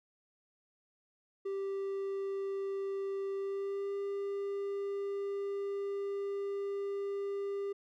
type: tone with pitch glide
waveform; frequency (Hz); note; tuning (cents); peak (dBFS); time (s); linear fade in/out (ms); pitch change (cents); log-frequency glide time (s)
triangle; 392 to 398.9; G4 to G4; 0 to +30; -32; 1.45-7.73; 10; +30; 3.36-3.95
effects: none

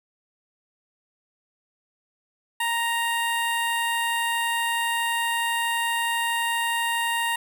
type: tone with notch filter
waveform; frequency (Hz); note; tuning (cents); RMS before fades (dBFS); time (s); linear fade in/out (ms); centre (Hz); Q
15% pulse; 932.3; A#5; 0; -25; 2.6-7.36; 5; 5000; 1.2
effects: none

